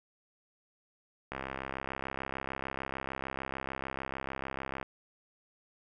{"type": "click train", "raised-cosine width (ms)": 0.5, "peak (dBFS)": -21, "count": 235, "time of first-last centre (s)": [1.32, 4.828], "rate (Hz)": 66.7, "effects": []}